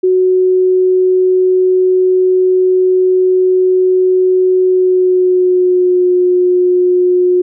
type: tone with pitch glide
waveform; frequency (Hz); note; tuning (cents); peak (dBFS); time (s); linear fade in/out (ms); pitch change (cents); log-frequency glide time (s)
sine; 370 to 360.9; F#4 to F#4; 0 to -43; -7; 0.03-7.42; 10; -43; 4.65-6.09
effects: none